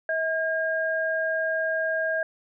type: tone pair together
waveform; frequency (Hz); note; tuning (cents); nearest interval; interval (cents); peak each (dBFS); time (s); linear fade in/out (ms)
sine; 642.1 / 1618; E5 / G#6; -46 / -46; octave + major third; 1600; -26; 0.09-2.23; 2
effects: none